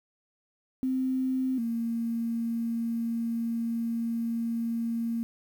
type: tone pair in turn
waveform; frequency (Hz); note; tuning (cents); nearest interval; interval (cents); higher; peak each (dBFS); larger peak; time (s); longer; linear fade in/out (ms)
sine; 260 / 230.8; C4 / A#3; -11 / -17; major second; 206; first; -25 / -27; first; 0.83-1.58 / 1.58-5.23; second; 0
effects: 9-bit